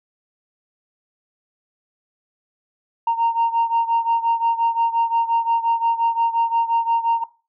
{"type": "beating tone pair", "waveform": "sine", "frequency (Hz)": [922, 927.7], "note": ["A#5", "A#5"], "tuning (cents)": [-19, -9], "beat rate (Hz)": 5.7, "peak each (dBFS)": [-18, -21], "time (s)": [3.07, 7.24], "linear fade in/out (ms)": 5, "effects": ["noise-tail reverb RT60 0.3 s tail -17 dB re dry", "tanh soft clip ceiling -12 dBFS"]}